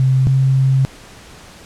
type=tone pair in turn; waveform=sine; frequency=131.3 / 133.29 Hz; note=C3 / C3; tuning=+6 / +32 cents; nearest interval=unison; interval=26 cents; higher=second; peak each=-10 dBFS; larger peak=neither; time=0-0.27 / 0.27-0.85 s; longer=second; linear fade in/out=0 ms; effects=pink hiss -40 dBFS RMS until 1.65 s + low-pass 9000 Hz 12 dB/octave